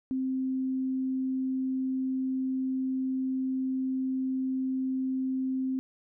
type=tone; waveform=sine; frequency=261.6 Hz; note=C4; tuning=in tune; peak=-27 dBFS; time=0.11-5.79 s; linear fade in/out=0 ms; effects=none